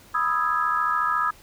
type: chord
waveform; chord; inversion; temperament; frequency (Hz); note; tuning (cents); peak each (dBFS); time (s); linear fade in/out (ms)
sine; E major seventh; second; equal; 987.8 / 1244.5 / 1318.5 / 1661.2; B5 / D#6 / E6 / G#6; 0 / 0 / 0 / 0; -29 / -23 / -27 / -28; 0.14-1.31; 10
effects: pink hiss -51 dBFS RMS until 1.42 s